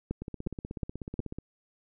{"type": "two click trains", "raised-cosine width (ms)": 3, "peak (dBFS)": [-18, -24], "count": [4, 20], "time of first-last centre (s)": [[0.11, 1.193], [0.22, 1.386]], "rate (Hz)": [2.77, 16.3], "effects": []}